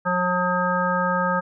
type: harmonic tone with a mistuned harmonic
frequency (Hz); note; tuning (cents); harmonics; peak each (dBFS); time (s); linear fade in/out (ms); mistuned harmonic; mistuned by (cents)
180; F#3; -47; 1 / 3 / 5 / 7 / 9; -26 / -26 / -26 / -24 / -27; 0.05-1.41; 20; 9; -19
effects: none